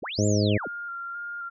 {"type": "linear two-way sweep", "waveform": "sine", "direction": "up then down", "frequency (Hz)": [42.86, 7459, 81], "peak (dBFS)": -31, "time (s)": [0.02, 0.68], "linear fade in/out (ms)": 10, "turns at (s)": 0.26}
{"type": "harmonic tone", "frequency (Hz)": 103.83, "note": "G#2", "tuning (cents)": 0, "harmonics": [1, 2, 3, 4, 5, 6], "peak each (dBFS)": [-23, -26, -28, -29, -30, -31], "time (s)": [0.18, 0.58], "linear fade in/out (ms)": 10}
{"type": "tone with vibrato", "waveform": "sine", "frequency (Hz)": 1396.9, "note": "F6", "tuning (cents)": 0, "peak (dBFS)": -32, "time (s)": [0.62, 1.5], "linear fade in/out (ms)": 20, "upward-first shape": "square", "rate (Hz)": 1.9, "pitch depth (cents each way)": 17}
{"effects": []}